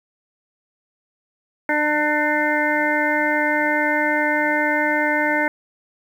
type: harmonic tone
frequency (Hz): 299.6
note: D4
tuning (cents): +35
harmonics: 1 / 2 / 3 / 5 / 6 / 7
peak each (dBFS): -24 / -24 / -24 / -24 / -24 / -24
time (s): 1.69-5.48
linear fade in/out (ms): 2
effects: 8-bit